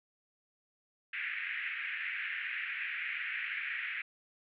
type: band-pass noise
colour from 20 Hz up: white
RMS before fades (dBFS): -38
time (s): 1.13-4.02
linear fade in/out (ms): 5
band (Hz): 1600 to 2500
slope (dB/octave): 48
effects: none